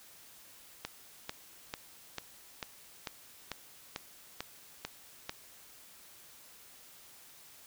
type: click train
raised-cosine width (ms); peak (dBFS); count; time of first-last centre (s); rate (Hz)
0.2; -19; 11; 0.85-5.294; 2.25
effects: white hiss -56 dBFS RMS until 7.66 s